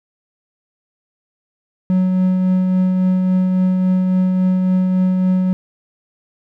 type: tone with tremolo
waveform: triangle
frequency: 185 Hz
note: F#3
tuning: in tune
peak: -9 dBFS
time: 1.9-5.53 s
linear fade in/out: 0 ms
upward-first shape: triangle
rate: 3.6 Hz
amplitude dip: 30%
effects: none